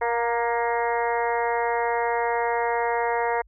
harmonic tone with a mistuned harmonic, 235.6 Hz, A#3, 19 cents sharp, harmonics 2 / 3 / 4 / 5 / 6 / 7 / 8 / 9, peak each -26 / -28 / -26 / -37 / -37 / -36 / -33 / -36 dBFS, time 0.01-3.42 s, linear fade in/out 10 ms, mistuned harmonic 4, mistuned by -19 cents, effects added 50 Hz sine -52 dBFS peak until 3.47 s

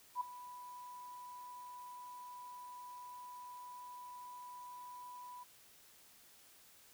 sine tone with ADSR envelope, 987.8 Hz, B5, in tune, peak -32 dBFS, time 0.15-5.44 s, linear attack 57 ms, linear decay 9 ms, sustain -16 dB, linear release 14 ms, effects white hiss -63 dBFS RMS until 6.93 s

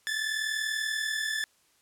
sawtooth tone pair together, 1723.7 / 1764 Hz, A6 / A6, -36 / +4 cents, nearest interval unison, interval 40 cents, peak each -28 dBFS, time 0.07-1.44 s, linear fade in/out 0 ms, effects white hiss -66 dBFS RMS until 1.81 s + low-pass 11000 Hz 12 dB/octave

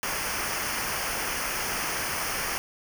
pink noise with comb filter, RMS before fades -30 dBFS, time 0.03-2.58 s, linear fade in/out 0 ms, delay 0.26 ms, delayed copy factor -0.75, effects none

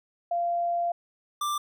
sine / square tone pair in turn, 691 / 1181.1 Hz, F5 / D6, -19 / +9 cents, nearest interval major sixth, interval 928 cents, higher second, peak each -24 / -27 dBFS, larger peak first, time 0.31-0.92 / 1.41-1.58 s, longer first, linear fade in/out 5 ms, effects none

